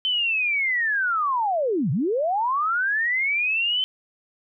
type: linear two-way sweep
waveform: sine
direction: down then up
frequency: 3085 to 116.54 to 3085 Hz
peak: -20 dBFS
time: 0.05-3.84 s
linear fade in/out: 0 ms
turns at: 1.91 s
effects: none